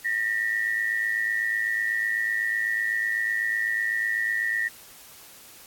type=tone pair together; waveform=sine; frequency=1817 / 1925 Hz; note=A#6 / B6; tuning=-45 / -45 cents; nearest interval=minor second; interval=100 cents; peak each=-26 dBFS; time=0.04-4.69 s; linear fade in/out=20 ms; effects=white hiss -48 dBFS RMS until 5.66 s + AAC 64 kbps